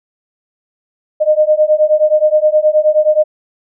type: beating tone pair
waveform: sine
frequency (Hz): 608 / 617.5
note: D#5 / D#5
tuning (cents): -40 / -13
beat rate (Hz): 9.5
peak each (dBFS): -11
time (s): 1.2-3.24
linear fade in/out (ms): 20
effects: none